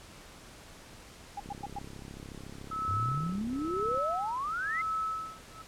sine tone bursts, 810 Hz, G#5, 43 cents flat, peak -34 dBFS, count 4, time 1.37-1.79 s, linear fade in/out 5 ms, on 30 ms, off 100 ms
click train, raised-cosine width 3 ms, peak -32 dBFS, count 86, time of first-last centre 1.46-3.975 s, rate 33.8 Hz
sine tone with tremolo, 1300 Hz, E6, 24 cents flat, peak -29 dBFS, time 2.71-5.62 s, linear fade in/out 5 ms, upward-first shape sine, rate 1 Hz, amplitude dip 100%
sine exponential sweep, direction up, 90 to 2127 Hz, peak -31 dBFS, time 2.88-4.82 s, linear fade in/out 10 ms
effects pink hiss -51 dBFS RMS until 5.67 s + low-pass 10000 Hz 12 dB/octave

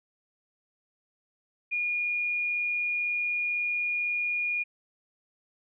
sine tone, 2434 Hz, D#7, 39 cents flat, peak -26 dBFS, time 1.71-4.64 s, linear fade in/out 20 ms, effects none

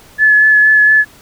sine tone with vibrato, 1718 Hz, A6, 42 cents flat, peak -5 dBFS, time 0.18-1.05 s, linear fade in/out 50 ms, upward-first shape sine, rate 4.3 Hz, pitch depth 15 cents each way, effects pink hiss -42 dBFS RMS until 1.21 s

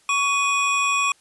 square tone pair together, 1122 / 2483 Hz, C#6 / D#7, +21 / -4 cents, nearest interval octave + major second, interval 1375 cents, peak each -22 dBFS, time 0.09-1.12 s, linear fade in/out 2 ms, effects white hiss -58 dBFS RMS until 1.2 s + resampled to 24000 Hz

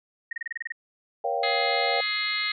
sine tone bursts, 1864.7 Hz, A#6, in tune, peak -28 dBFS, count 9, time 0.31-0.722 s, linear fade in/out 5 ms, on 20 ms, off 29 ms
sine chord, G half-diminished seventh, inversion first, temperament equal with one note detuned, 474.3 / 554.4 / 698.5 / 784 Hz, Bb4 / Db5 / F5 / G5, +30 / 0 / 0 / 0 cents, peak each -31 / -30 / -29 / -29 dBFS, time 1.24-2.01 s, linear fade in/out 5 ms
harmonic tone, 419.4 Hz, G#4, 17 cents sharp, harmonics 3 / 4 / 5 / 6 / 7 / 8 / 9 / 10, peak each -36 / -37 / -28 / -39 / -39 / -37 / -35 / -31 dBFS, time 1.43-2.52 s, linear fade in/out 5 ms
effects none

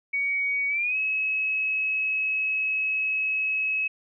sine tone with pitch glide, 2249 to 2569 Hz, C#7 to E7, +24 to -45 cents, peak -23 dBFS, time 0.13-3.88 s, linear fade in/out 10 ms, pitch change +231 cents, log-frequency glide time 0.68-0.97 s, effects none

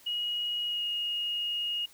sine tone with pitch glide, 2894 to 2866 Hz, F#7 to F7, -39 to +44 cents, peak -29 dBFS, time 0.06-1.86 s, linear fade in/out 10 ms, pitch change -17 cents, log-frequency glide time 0.67-0.84 s, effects white hiss -57 dBFS RMS until 1.93 s

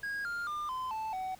triangle tone with pitch steps, 1639 / 1402.3 / 1199.8 / 1026.6 / 878.3 / 751.5 Hz, G#6 / F6 / D6 / C6 / A5 / F#5, -23 / +7 / +37 / -33 / -3 / +27 cents, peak -32 dBFS, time 0.03-1.35 s, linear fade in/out 5 ms, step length 220 ms, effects pink hiss -57 dBFS RMS until 1.39 s

